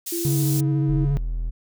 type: high-pass noise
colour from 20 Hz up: pink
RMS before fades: -30 dBFS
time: 0.06-0.61 s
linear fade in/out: 10 ms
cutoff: 7100 Hz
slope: 12 dB/octave
type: tone with pitch glide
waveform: sine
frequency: 340 to 319.1 Hz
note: F4 to D#4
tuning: -46 to +44 cents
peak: -25 dBFS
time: 0.12-1.05 s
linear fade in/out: 5 ms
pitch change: -110 cents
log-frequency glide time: 0.24-0.45 s
type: tone with vibrato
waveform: triangle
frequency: 140 Hz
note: C#3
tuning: 18 cents sharp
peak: -17 dBFS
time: 0.25-1.17 s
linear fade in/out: 0 ms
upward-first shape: square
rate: 14 Hz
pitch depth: 26 cents each way
type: tone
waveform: triangle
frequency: 41.2 Hz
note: E1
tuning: in tune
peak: -21 dBFS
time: 0.88-1.51 s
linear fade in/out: 20 ms
effects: none